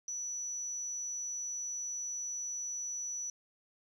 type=tone; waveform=sine; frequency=5920 Hz; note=F#8; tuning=in tune; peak=-36 dBFS; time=0.08-3.3 s; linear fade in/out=2 ms; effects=11-bit